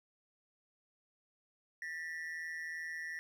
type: ring-modulated tone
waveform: triangle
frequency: 1864.7 Hz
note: A#6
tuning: in tune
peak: -35 dBFS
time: 1.82-3.19 s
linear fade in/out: 0 ms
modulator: 81.3 Hz
effects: none